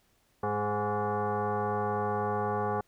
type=tone with frequency modulation; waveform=sine; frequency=207.8 Hz; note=G#3; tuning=1 cent sharp; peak=-27 dBFS; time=0.43-2.81 s; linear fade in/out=5 ms; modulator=312 Hz; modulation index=3.1; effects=pink hiss -69 dBFS RMS until 2.87 s